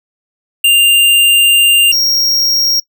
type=tone pair in turn; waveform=square; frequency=2794 / 5588 Hz; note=F7 / F8; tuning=0 / 0 cents; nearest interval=octave; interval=1200 cents; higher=second; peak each=-6 / -10 dBFS; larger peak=first; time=0.64-1.92 / 1.92-2.8 s; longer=first; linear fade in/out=5 ms; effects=noise-tail reverb RT60 0.1 s tail -23 dB re dry